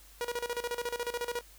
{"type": "tone with tremolo", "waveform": "sawtooth", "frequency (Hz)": 480, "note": "B4", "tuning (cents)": -49, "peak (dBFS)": -27, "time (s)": [0.21, 1.41], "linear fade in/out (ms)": 0, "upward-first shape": "square", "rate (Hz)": 14, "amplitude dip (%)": 80, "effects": ["added 50 Hz sine -56 dBFS peak until 1.58 s", "white hiss -57 dBFS RMS until 1.58 s"]}